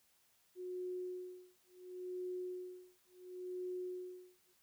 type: tone with tremolo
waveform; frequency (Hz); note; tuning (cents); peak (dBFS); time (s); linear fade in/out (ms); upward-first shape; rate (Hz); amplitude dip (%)
sine; 364.1; F#4; -28; -39; 0.55-4.54; 50; sine; 0.71; 100
effects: white hiss -73 dBFS RMS until 4.62 s